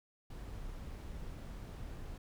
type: noise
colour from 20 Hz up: brown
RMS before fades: -45 dBFS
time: 0.3-2.18 s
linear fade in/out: 5 ms
effects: none